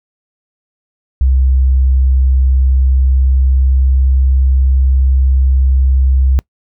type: tone with pitch glide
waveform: sine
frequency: 65.3 to 65.79 Hz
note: C2 to C2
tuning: -3 to +10 cents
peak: -7 dBFS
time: 1.21-6.39 s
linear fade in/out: 0 ms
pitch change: +13 cents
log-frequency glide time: 2.43-4.27 s
effects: noise-tail reverb RT60 0.1 s tail -25 dB re dry